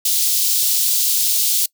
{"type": "high-pass noise", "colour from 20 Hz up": "white", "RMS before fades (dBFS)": -17, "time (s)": [0.05, 1.66], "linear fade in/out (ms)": 5, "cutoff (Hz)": 3500, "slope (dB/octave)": 24, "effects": ["noise-tail reverb RT60 0.1 s tail -24 dB re dry"]}